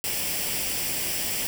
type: noise with comb filter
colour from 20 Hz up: white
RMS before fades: -28 dBFS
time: 0.04-1.47 s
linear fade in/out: 0 ms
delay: 0.38 ms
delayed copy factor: +0.55
effects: none